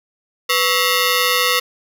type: ring-modulated tone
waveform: 10% pulse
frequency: 807 Hz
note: G#5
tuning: 50 cents flat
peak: -3 dBFS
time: 0.49-1.6 s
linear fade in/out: 10 ms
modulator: 310 Hz
effects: none